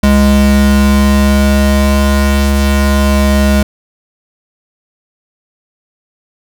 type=tone pair together; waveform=square; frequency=69 / 206.8 Hz; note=C#2 / G#3; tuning=-7 / -7 cents; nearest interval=octave + perfect fifth; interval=1900 cents; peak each=-10 dBFS; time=0.03-3.63 s; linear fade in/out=5 ms; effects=none